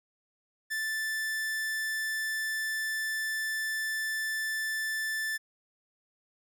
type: tone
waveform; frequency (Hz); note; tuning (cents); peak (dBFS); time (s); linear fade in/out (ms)
45% pulse; 1760; A6; 0; -30; 0.7-5.38; 20
effects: none